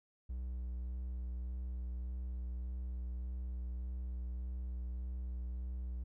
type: tone with vibrato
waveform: triangle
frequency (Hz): 61.74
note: B1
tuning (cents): 0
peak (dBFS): -36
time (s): 0.29-6.04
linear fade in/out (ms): 10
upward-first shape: sine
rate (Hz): 1.7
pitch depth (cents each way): 18
effects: none

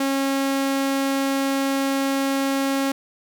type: tone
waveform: sawtooth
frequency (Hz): 272.8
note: C#4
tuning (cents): -28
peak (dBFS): -16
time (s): 0-2.92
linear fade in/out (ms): 5
effects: none

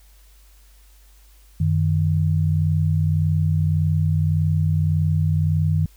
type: tone pair together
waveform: sine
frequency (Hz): 93 / 154.74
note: F#2 / D#3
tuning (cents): +9 / -9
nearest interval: major sixth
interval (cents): 882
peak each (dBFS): -19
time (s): 1.6-5.86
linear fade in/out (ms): 5
effects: added 50 Hz sine -48 dBFS peak until 5.96 s + white hiss -57 dBFS RMS until 5.96 s

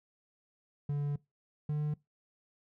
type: tone pair in turn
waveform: triangle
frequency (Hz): 144.4 / 149.75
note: D3 / D3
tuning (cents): -29 / +34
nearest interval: minor second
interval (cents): 63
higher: second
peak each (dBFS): -28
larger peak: neither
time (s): 0.89-1.16 / 1.69-1.94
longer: first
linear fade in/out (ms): 5
effects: noise-tail reverb RT60 0.2 s tail -22 dB re dry

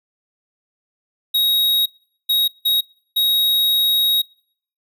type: tone bursts at uneven times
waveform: square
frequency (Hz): 3788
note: A#7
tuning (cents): +27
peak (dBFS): -15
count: 4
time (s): 1.34-1.86 / 2.29-2.48 / 2.65-2.81 / 3.16-4.22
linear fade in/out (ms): 10
effects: noise-tail reverb RT60 0.6 s tail -25 dB re dry

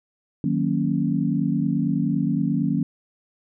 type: chord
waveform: sine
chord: D# minor seventh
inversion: none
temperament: equal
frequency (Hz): 155.56 / 185 / 233.1 / 277.2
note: D#3 / F#3 / A#3 / C#4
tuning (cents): 0 / 0 / 0 / 0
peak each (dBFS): -25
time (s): 0.44-2.83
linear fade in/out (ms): 2
effects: none

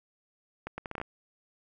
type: accelerating click train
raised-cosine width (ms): 0.5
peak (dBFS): -21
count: 8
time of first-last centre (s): 0.67-1.015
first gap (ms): 110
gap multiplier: 0.71
effects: none

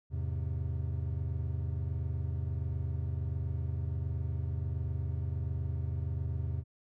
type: chord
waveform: triangle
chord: E augmented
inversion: none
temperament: equal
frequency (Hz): 82.41 / 103.83 / 130.81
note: E2 / G#2 / B#2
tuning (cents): 0 / 0 / 0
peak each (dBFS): -32 / -37 / -35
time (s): 0.1-6.64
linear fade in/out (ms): 50
effects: none

